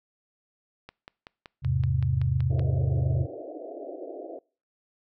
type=click train; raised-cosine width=0.3 ms; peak=-26 dBFS; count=10; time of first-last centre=0.89-2.595 s; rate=5.28 Hz
type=chord; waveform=sine; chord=E augmented; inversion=none; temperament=equal; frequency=82.41 / 103.83 / 130.81 Hz; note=E2 / G#2 / B#2; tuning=0 / 0 / 0 cents; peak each=-28 / -29 / -24 dBFS; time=1.62-3.27 s; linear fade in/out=50 ms
type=band-pass noise; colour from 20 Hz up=white; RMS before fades=-39 dBFS; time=2.5-4.39 s; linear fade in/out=5 ms; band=280 to 690 Hz; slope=96 dB/octave
effects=noise-tail reverb RT60 0.4 s tail -25 dB re dry